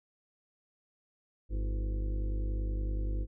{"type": "harmonic tone with a mistuned harmonic", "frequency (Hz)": 50.6, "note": "G#1", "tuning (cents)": -44, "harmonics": [1, 2, 4, 5, 6, 7, 8, 9, 10], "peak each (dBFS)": [-30, -41, -50, -53, -46, -51, -57, -60, -52], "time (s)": [1.49, 3.27], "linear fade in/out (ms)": 50, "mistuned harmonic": 6, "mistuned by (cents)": 75, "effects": []}